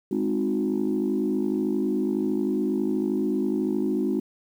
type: chord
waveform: sine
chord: Ab dominant seventh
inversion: none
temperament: equal with one note detuned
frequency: 207.7 / 261.6 / 311.1 / 363.6 Hz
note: Ab3 / C4 / Eb4 / Gb4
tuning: 0 / 0 / 0 / -30 cents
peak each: -27 dBFS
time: 0.11-4.2 s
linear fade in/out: 5 ms
effects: tanh soft clip ceiling -15 dBFS + 9-bit